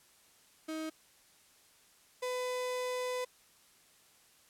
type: tone pair in turn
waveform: 35% pulse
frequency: 315.9 / 501.5 Hz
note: D#4 / B4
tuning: +26 / +26 cents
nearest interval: minor sixth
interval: 800 cents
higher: second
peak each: -35 / -32 dBFS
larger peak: second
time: 0.68-0.9 / 2.22-3.25 s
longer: second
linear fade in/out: 10 ms
effects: white hiss -64 dBFS RMS until 4.49 s + low-pass 12000 Hz 12 dB/octave